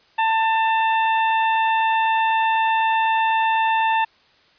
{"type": "harmonic tone", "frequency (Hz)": 892, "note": "A5", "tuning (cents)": 23, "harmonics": [1, 2, 3, 4], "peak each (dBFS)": [-17, -25, -27, -34], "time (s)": [0.18, 4.05], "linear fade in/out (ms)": 10, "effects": ["white hiss -56 dBFS RMS until 4.58 s", "resampled to 11025 Hz"]}